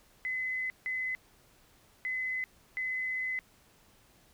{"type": "tone bursts at uneven times", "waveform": "sine", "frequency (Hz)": 2029, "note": "B6", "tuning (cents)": 46, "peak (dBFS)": -31, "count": 4, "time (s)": [[0.25, 0.7], [0.86, 1.15], [2.05, 2.44], [2.77, 3.39]], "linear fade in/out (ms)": 0, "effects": ["pink hiss -63 dBFS RMS until 4.33 s"]}